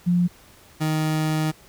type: tone pair in turn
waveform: sine / 30% pulse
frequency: 176.3 / 155.87 Hz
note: F3 / D#3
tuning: +17 / +3 cents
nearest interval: major second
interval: 214 cents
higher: first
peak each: -16 / -18 dBFS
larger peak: first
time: 0.06-0.28 / 0.8-1.52 s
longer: second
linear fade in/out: 20 ms
effects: pink hiss -51 dBFS RMS until 1.68 s